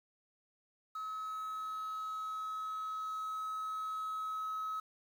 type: tone with level ramp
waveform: triangle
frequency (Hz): 1283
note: E6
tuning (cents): -47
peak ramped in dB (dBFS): -36 to -33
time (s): 0.95-4.8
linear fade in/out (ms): 5
effects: tanh soft clip ceiling -31 dBFS + 10-bit